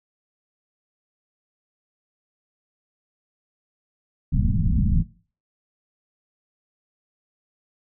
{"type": "low-pass noise", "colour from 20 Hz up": "pink", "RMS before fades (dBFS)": -20, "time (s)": [4.32, 5.03], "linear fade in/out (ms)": 10, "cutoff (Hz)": 220, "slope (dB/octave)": 48, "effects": ["noise-tail reverb RT60 0.4 s tail -19 dB re dry"]}